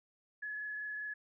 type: tone with frequency modulation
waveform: sine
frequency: 1700 Hz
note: G#6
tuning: 40 cents sharp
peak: -38 dBFS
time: 0.42-1.14 s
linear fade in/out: 10 ms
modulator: 25 Hz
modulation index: 0.78
effects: none